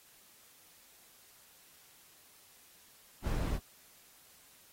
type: noise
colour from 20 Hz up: brown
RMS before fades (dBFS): -33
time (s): 3.22-3.6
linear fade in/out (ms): 50
effects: white hiss -61 dBFS RMS until 4.72 s + AAC 48 kbps